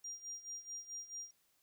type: tone with tremolo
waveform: triangle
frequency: 5700 Hz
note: F8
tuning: 34 cents sharp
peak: -38 dBFS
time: 0.04-1.31 s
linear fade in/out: 5 ms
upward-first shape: sine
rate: 4.6 Hz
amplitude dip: 85%
effects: tanh soft clip ceiling -40 dBFS + white hiss -75 dBFS RMS until 1.62 s